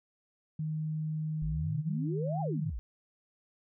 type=tone; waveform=sine; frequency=155.56 Hz; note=D#3; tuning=in tune; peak=-31 dBFS; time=0.59-2.7 s; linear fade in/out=5 ms
type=exponential two-way sweep; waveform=sine; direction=up then down; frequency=46.03 to 830.6 to 46.03 Hz; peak=-34 dBFS; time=1.42-2.79 s; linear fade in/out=0 ms; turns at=2.41 s
effects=none